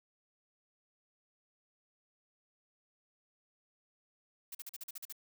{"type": "noise bursts", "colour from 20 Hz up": "blue", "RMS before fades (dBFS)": -44, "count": 9, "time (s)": [4.52, 5.125], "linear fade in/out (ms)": 5, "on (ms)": 29, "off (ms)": 43, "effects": []}